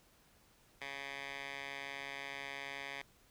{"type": "tone with band-pass filter", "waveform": "10% pulse", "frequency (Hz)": 138.9, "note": "C#3", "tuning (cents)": 4, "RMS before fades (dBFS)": -45, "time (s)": [0.81, 3.02], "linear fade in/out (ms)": 5, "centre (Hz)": 2300, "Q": 1.7, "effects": ["pink hiss -67 dBFS RMS until 3.3 s"]}